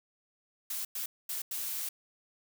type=noise bursts at uneven times; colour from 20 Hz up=blue; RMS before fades=-36 dBFS; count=4; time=0.7-0.85 / 0.95-1.06 / 1.29-1.42 / 1.51-1.89 s; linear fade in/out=5 ms; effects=none